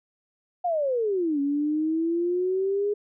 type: exponential two-way sweep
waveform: sine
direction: down then up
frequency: 730 to 278.8 to 416.9 Hz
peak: -22 dBFS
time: 0.64-2.94 s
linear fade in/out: 10 ms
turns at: 1.4 s
effects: none